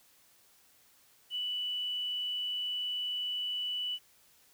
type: tone with quantisation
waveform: sine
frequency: 2967 Hz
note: F#7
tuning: 4 cents sharp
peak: -32 dBFS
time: 1.3-3.99 s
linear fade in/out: 50 ms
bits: 10
effects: white hiss -64 dBFS RMS until 4.53 s